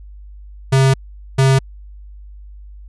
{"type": "tone pair in turn", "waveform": "square", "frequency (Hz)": [133.9, 133.9], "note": ["C3", "C3"], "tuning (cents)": [40, 40], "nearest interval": "unison", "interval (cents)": 0, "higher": "neither", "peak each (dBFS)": -10, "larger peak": "neither", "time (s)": [[0.72, 0.94], [1.38, 1.59]], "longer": "first", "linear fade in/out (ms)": 10, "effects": ["added 50 Hz sine -34 dBFS peak until 2.88 s", "resampled to 24000 Hz"]}